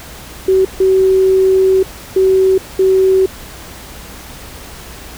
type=tone bursts at uneven times; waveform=sine; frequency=379.6 Hz; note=F#4; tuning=44 cents sharp; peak=-7 dBFS; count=4; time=0.48-0.65 / 0.8-1.83 / 2.16-2.58 / 2.79-3.26 s; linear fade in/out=5 ms; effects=added 60 Hz sine -37 dBFS peak until 5.17 s + pink hiss -33 dBFS RMS until 5.17 s